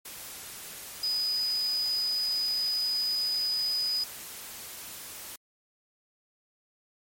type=tone in noise; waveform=sine; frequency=4978 Hz; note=D#8; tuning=in tune; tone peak=-26 dBFS; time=1.03-4.04 s; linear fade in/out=5 ms; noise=white; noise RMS=-42 dBFS; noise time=0.05-5.36 s; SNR=+13 dB; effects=MP3 64 kbps